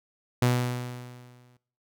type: tone with exponential decay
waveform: sawtooth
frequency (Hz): 123.47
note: B2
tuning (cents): 0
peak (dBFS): -15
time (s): 0.42-1.57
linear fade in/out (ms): 5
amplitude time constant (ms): 250
effects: noise-tail reverb RT60 0.5 s tail -20 dB re dry